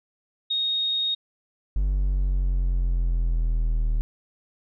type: tone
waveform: sine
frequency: 3729 Hz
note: A#7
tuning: in tune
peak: -22 dBFS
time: 0.5-1.15 s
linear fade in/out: 10 ms
type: exponential sweep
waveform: triangle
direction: down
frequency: 49 to 38.78 Hz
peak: -18 dBFS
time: 1.76-4.01 s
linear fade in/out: 0 ms
effects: none